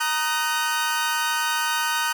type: chord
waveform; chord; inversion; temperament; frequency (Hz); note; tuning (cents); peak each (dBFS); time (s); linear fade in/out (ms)
sawtooth; D# minor; second; equal with one note detuned; 932.3 / 1244.5 / 1513.7; A#5 / D#6 / F#6; 0 / 0 / +39; -22 / -24 / -22; 0-2.13; 10
effects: none